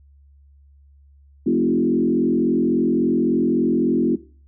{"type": "tone with frequency modulation", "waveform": "sine", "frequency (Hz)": 291, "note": "D4", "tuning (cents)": -16, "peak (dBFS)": -15, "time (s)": [1.46, 4.16], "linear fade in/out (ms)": 10, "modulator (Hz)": 43.6, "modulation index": 1.8, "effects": ["noise-tail reverb RT60 0.4 s tail -18 dB re dry", "added 70 Hz sine -48 dBFS peak until 4.47 s"]}